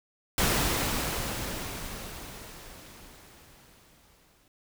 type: noise with exponential decay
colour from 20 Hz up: pink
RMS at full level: -24 dBFS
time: 0.38-4.48 s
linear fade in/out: 1 ms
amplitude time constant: 890 ms
effects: none